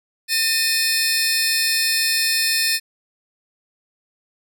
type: tone cluster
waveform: sawtooth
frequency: 1812 / 2498 / 4264 / 5290 Hz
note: A#6 / D#7 / C8 / E8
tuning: -50 / +6 / +32 / +5 cents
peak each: -20 dBFS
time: 0.28-2.8 s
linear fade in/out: 50 ms
effects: none